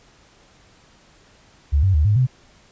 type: tone with pitch steps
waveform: sine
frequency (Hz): 71.7 / 95.7 / 75.3 / 104.4 / 128.1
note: D2 / G2 / D2 / G#2 / C3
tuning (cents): -41 / -41 / +44 / +10 / -36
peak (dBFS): -13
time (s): 1.72-2.27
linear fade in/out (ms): 20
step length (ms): 110
effects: pink hiss -53 dBFS RMS until 2.71 s + resampled to 16000 Hz